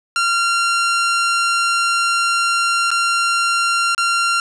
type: tone with dropouts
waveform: sawtooth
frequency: 1380 Hz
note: F6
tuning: 21 cents flat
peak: -11 dBFS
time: 0.16-4.4 s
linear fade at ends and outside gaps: 1 ms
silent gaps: 2.905-2.914 / 3.948-3.979 s
effects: resampled to 22050 Hz + 8-bit